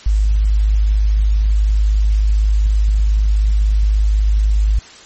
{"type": "tone", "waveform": "sine", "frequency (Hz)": 52, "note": "G#1", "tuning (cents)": 3, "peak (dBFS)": -10, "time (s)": [0.06, 4.79], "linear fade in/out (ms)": 5, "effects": ["white hiss -39 dBFS RMS until 5.05 s", "MP3 32 kbps"]}